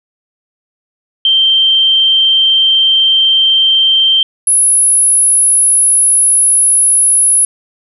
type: tone pair in turn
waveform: sine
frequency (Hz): 3138 / 10555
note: G7 / E9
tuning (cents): +1 / +1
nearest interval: octave + major sixth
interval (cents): 2100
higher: second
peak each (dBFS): -6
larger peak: neither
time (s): 1.25-4.23 / 4.47-7.45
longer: neither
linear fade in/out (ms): 2
effects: none